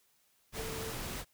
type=tone in noise; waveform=sine; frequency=445.4 Hz; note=A4; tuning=21 cents sharp; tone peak=-42 dBFS; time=0.54-0.94 s; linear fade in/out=50 ms; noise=pink; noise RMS=-40 dBFS; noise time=0.52-1.25 s; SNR=-5 dB; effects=white hiss -71 dBFS RMS until 1.33 s